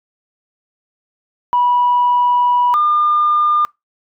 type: tone pair in turn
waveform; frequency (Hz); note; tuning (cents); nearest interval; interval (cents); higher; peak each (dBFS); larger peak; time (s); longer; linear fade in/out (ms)
sine; 977 / 1205.1; B5 / D6; -19 / +44; major third; 363; second; -10; neither; 1.53-2.74 / 2.74-3.65; first; 0
effects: noise-tail reverb RT60 0.2 s tail -25 dB re dry + tanh soft clip ceiling -6 dBFS